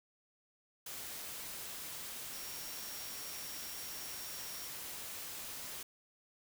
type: tone in noise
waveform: sine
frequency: 5588 Hz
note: F8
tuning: in tune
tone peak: -50 dBFS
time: 2.33-4.68 s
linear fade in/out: 5 ms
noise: white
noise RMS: -45 dBFS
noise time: 0.86-5.83 s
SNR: -8 dB
effects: none